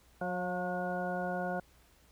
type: harmonic tone with a mistuned harmonic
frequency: 181.1 Hz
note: F#3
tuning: 37 cents flat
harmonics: 1 / 2 / 3 / 4 / 5 / 6 / 8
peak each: -38 / -43 / -38 / -37 / -48 / -50 / -41 dBFS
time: 0.21-1.6 s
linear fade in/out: 5 ms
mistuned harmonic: 4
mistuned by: -28 cents
effects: added 60 Hz sine -65 dBFS peak until 2.11 s + pink hiss -65 dBFS RMS until 2.11 s